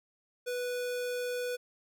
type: tone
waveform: square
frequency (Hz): 492.7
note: B4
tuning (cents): -4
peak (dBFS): -33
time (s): 0.46-1.57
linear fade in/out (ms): 20
effects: none